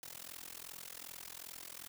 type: noise with amplitude modulation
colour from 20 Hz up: white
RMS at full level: -45 dBFS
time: 0.03-1.88 s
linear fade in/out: 0 ms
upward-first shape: sine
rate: 42.6 Hz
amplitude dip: 100%
effects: none